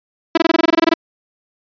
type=tone bursts; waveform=sawtooth; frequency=329.6 Hz; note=E4; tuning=in tune; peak=-5 dBFS; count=13; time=0.35-0.939 s; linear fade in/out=5 ms; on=25 ms; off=22 ms; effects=resampled to 11025 Hz